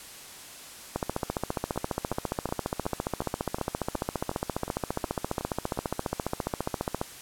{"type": "two click trains", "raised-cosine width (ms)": 1, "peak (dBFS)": [-13, -20], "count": [90, 12], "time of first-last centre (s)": [[0.96, 7.014], [1.76, 5.775]], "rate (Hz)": [14.7, 2.74], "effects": ["white hiss -45 dBFS RMS until 7.21 s", "low-pass 12000 Hz 12 dB/octave"]}